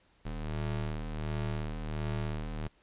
30% pulse ring-modulated tone, 77 Hz, D#2, 17 cents flat, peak -27 dBFS, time 0.25-2.68 s, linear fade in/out 10 ms, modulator 37.8 Hz, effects pink hiss -67 dBFS RMS until 2.82 s + resampled to 8000 Hz

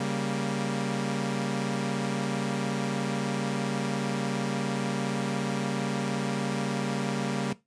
sawtooth chord, G diminished, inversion second, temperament equal, 138.59 / 196 / 233.1 Hz, Db3 / G3 / Bb3, 0 / 0 / 0 cents, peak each -28 dBFS, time 0-7.53 s, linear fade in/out 5 ms, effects noise-tail reverb RT60 0.2 s tail -17 dB re dry + resampled to 22050 Hz

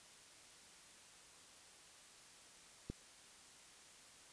click, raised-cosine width 3 ms, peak -30 dBFS, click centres 2.9 s, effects white hiss -61 dBFS RMS until 4.32 s + resampled to 22050 Hz

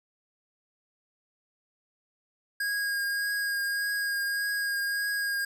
square tone with vibrato, 1633 Hz, G#6, 30 cents flat, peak -28 dBFS, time 2.6-5.45 s, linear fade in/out 5 ms, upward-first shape triangle, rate 1.7 Hz, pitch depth 17 cents each way, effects none

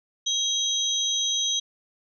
sine tone cluster, 3269 / 3814 / 6130 Hz, G#7 / A#7 / G8, -28 / +39 / -40 cents, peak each -27 dBFS, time 0.26-1.6 s, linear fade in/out 10 ms, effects none

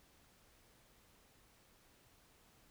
silence, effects pink hiss -68 dBFS RMS until 2.7 s

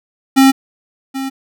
square tone with echo, 268.2 Hz, C4, 43 cents sharp, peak -6 dBFS, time 0.36-0.52 s, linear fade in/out 20 ms, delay 780 ms, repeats 1, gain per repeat -14 dB, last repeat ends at 1.3 s, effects none

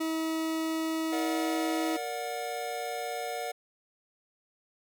40% pulse tone, 321.1 Hz, E4, 45 cents flat, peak -28 dBFS, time 0-1.97 s, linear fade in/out 10 ms
square chord, Bb augmented, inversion none, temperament just, 466.2 / 582.7 / 728.4 Hz, Bb4 / D5 / F#5, 0 / -14 / -27 cents, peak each -39 / -40 / -36 dBFS, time 1.12-3.52 s, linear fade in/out 10 ms
effects none

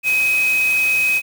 sine tone in noise, 2530 Hz, D#7, 28 cents sharp, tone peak -14 dBFS, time 0.03-1.22 s, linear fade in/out 50 ms, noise white, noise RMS -29 dBFS, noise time 0.03-1.22 s, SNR +12 dB, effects none

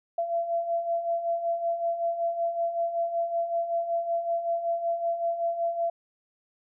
sine beating tone pair, 674 / 679.3 Hz, E5 / F5, +38 / -48 cents, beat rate 5.3 Hz, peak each -33 / -26 dBFS, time 0.18-5.9 s, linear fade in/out 5 ms, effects none

